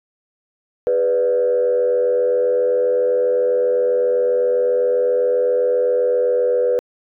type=tone with frequency modulation; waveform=sine; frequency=493.9 Hz; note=B4; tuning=in tune; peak=-13 dBFS; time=0.87-6.79 s; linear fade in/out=0 ms; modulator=87.6 Hz; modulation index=0.66; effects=tanh soft clip ceiling -9 dBFS